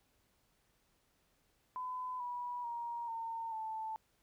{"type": "tone with pitch steps", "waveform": "sine", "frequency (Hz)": [1009, 975.2, 942.5, 910.9, 880.4], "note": ["B5", "B5", "A#5", "A#5", "A5"], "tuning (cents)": [37, -22, 19, -40, 1], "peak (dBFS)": -38, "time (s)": [1.76, 3.96], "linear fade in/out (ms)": 0, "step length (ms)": 440, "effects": ["pink hiss -75 dBFS RMS until 4.22 s"]}